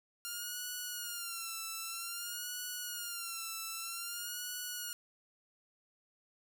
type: tone with vibrato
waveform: 5% pulse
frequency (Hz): 1396.9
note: F6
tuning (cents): 0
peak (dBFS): -28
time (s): 0.25-4.93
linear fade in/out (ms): 0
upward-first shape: sine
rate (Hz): 0.52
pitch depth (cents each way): 90
effects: 11-bit